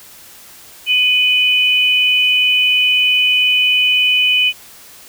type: tone pair together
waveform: sine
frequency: 2489 / 2994 Hz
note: D#7 / F#7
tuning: 0 / +20 cents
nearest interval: minor third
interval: 320 cents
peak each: -13 dBFS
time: 0.86-4.53 s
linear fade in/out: 50 ms
effects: white hiss -40 dBFS RMS until 5.08 s